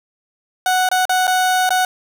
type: tone with dropouts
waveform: 30% pulse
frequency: 740 Hz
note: F#5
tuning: in tune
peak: -11 dBFS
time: 0.66-1.85 s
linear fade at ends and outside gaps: 2 ms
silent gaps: 0.889-0.914 / 1.054-1.094 / 1.27-1.277 / 1.692-1.705 s
effects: none